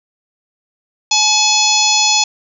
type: harmonic tone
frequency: 853 Hz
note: G#5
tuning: 46 cents sharp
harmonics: 1 / 3 / 4 / 5 / 6 / 7 / 8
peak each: -18 / -18 / -18 / -18 / -18 / -18 / -18 dBFS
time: 1.11-2.24 s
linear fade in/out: 5 ms
effects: none